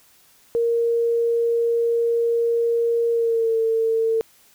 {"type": "tone with pitch glide", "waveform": "sine", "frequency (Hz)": [466.2, 450.3], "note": ["A#4", "A4"], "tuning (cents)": [0, 40], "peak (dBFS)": -17, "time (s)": [0.55, 4.21], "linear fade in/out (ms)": 0, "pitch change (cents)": -60, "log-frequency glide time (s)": [3.11, 3.56], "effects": ["white hiss -55 dBFS RMS until 4.54 s"]}